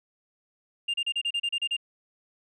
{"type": "tone bursts", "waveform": "sine", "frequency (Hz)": 2803, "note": "F7", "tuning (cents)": 6, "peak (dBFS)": -22, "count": 10, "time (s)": [0.88, 1.767], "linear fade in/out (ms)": 10, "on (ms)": 59, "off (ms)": 33, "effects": ["tanh soft clip ceiling -24 dBFS"]}